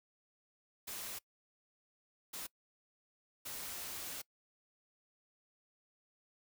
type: noise bursts at uneven times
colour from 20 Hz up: white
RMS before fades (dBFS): -44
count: 3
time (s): 0.87-1.19 / 2.33-2.47 / 3.45-4.22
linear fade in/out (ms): 10
effects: noise-tail reverb RT60 0.1 s tail -23 dB re dry